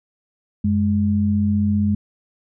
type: tone pair together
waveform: sine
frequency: 92.5 / 207.7 Hz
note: F#2 / G#3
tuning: 0 / 0 cents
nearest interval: octave + major second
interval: 1400 cents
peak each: -20 / -17 dBFS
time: 0.64-1.95 s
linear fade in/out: 5 ms
effects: none